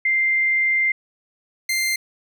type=tone pair in turn; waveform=sine / sawtooth; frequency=2093 / 2093 Hz; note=C7 / C7; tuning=0 / 0 cents; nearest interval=unison; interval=0 cents; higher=neither; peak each=-16 dBFS; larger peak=neither; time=0.05-0.92 / 1.69-1.96 s; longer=first; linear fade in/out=5 ms; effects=none